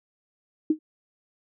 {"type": "tone with exponential decay", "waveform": "sine", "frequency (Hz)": 311.1, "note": "D#4", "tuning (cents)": 0, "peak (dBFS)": -14, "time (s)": [0.7, 0.79], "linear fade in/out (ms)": 5, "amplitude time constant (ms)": 18, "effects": []}